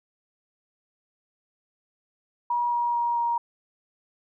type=tone with pitch steps; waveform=sine; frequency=959 / 953.5 / 948 / 942.5 Hz; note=A#5 / A#5 / A#5 / A#5; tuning=+49 / +39 / +29 / +19 cents; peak=-22 dBFS; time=2.5-3.38 s; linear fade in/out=5 ms; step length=220 ms; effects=none